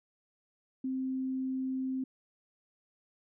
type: tone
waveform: sine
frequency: 261.6 Hz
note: C4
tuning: in tune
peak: -31 dBFS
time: 0.84-2.04 s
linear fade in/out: 5 ms
effects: none